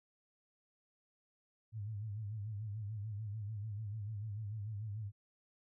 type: tone with vibrato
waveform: sine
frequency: 105.7 Hz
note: G#2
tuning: 31 cents sharp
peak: -39 dBFS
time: 1.72-5.12 s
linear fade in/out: 50 ms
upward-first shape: sine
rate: 6.8 Hz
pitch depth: 100 cents each way
effects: none